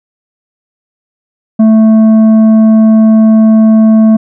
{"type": "tone with tanh clipping", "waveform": "sine", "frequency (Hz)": 220, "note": "A3", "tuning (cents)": 0, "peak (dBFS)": -3, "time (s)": [1.59, 4.17], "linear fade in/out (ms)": 10, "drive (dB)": 7, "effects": []}